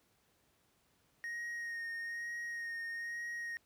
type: tone with vibrato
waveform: triangle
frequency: 1864.7 Hz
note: A#6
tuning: in tune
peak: -37 dBFS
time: 1.24-3.57 s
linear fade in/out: 0 ms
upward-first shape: sine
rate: 1.1 Hz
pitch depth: 19 cents each way
effects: pink hiss -73 dBFS RMS until 3.65 s + high-pass 60 Hz 12 dB/octave